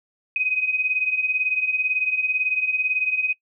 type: beating tone pair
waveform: sine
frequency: 2498 / 2516 Hz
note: D#7 / D#7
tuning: +6 / +19 cents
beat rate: 18 Hz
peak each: -26 / -21 dBFS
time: 0.36-3.33 s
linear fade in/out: 2 ms
effects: noise-tail reverb RT60 0.1 s tail -22 dB re dry